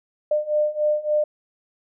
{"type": "beating tone pair", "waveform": "sine", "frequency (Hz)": [600, 603.5], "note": ["D5", "D5"], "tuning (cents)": [37, 47], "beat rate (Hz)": 3.5, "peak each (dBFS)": [-23, -21], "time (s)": [0.31, 1.24], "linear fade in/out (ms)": 5, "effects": []}